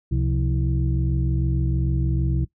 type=tone cluster; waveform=sine; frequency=67.6 / 130.2 / 176.7 / 326.5 Hz; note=C#2 / C3 / F3 / E4; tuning=-43 / -8 / +21 / -17 cents; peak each=-22 / -22 / -28 / -31 dBFS; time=0.11-2.45 s; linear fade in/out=10 ms; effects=noise-tail reverb RT60 0.1 s tail -18 dB re dry + tanh soft clip ceiling -10 dBFS